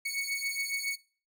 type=beating tone pair; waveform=sawtooth; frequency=2217 / 2224.2 Hz; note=C#7 / C#7; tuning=0 / +5 cents; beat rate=7.2 Hz; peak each=-31 dBFS; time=0.05-0.96 s; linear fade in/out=10 ms; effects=noise-tail reverb RT60 0.4 s tail -21 dB re dry